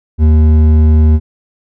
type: tone with hard clipping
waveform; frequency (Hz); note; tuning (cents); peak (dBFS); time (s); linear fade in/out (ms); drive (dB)
sine; 77.78; D#2; 0; -6; 0.18-1.2; 50; 8
effects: none